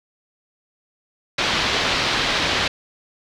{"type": "low-pass noise", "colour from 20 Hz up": "white", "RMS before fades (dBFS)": -21, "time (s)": [1.38, 2.68], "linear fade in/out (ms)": 5, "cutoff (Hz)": 4300, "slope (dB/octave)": 24, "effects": []}